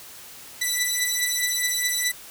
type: beating tone pair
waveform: 10% pulse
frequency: 1975.5 / 1980.3 Hz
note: B6 / B6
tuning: 0 / +4 cents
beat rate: 4.8 Hz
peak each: -16 dBFS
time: 0.61-2.12 s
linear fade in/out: 10 ms
effects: white hiss -43 dBFS RMS until 2.3 s